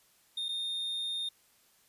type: tone with dropouts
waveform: triangle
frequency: 3659 Hz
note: A#7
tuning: 33 cents flat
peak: -31 dBFS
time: 0.37-1.29 s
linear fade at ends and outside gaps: 5 ms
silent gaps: 0.485-0.489 s
effects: white hiss -66 dBFS RMS until 1.88 s + resampled to 32000 Hz